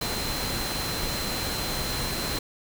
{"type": "tone in noise", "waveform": "sine", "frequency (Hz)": 4100, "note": "C8", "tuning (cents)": -36, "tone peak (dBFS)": -34, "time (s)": [0.01, 2.39], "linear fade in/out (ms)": 5, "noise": "pink", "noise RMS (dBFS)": -30, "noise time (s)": [0.01, 2.39], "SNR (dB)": -7, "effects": []}